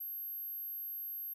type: tone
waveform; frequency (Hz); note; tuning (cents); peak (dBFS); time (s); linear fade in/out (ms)
sine; 12550; G9; +1; -39; 0-1.34; 10
effects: none